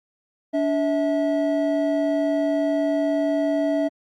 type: tone pair together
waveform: triangle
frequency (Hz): 289 / 648.3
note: D4 / E5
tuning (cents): -28 / -29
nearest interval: octave + major second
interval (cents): 1399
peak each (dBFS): -20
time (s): 0.53-3.89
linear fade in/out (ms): 20
effects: Opus 48 kbps